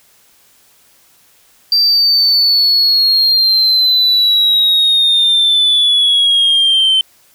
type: linear sweep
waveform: sine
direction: down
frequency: 4699 to 3077 Hz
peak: -6 dBFS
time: 1.72-7.01 s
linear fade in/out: 2 ms
effects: tanh soft clip ceiling -6 dBFS + white hiss -50 dBFS RMS until 7.34 s